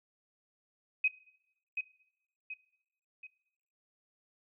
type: tone with echo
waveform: sine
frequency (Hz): 2524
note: D#7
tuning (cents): +24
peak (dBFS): -24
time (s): 1.04-1.08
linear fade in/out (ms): 5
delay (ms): 730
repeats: 3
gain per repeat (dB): -7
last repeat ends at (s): 3.27
effects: noise-tail reverb RT60 0.9 s tail -22 dB re dry